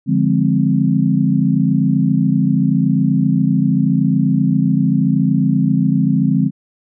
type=chord; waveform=sine; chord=D half-diminished seventh; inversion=none; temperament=equal; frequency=146.83 / 174.61 / 207.7 / 261.6 Hz; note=D3 / F3 / Ab3 / C4; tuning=0 / 0 / 0 / 0 cents; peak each=-17 dBFS; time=0.06-6.51 s; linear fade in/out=50 ms; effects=none